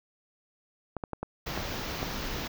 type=clicks; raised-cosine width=1 ms; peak=-19 dBFS; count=6; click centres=0.967 / 1.038 / 1.133 / 1.23 / 1.576 / 2.029 s
type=band-stop noise; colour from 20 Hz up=pink; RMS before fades=-35 dBFS; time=1.46-2.48 s; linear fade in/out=10 ms; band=6300 to 14000 Hz; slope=48 dB/octave
effects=none